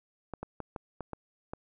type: clicks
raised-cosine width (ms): 1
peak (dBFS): -23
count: 7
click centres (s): 0.337 / 0.43 / 0.603 / 0.762 / 1.007 / 1.133 / 1.535
effects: none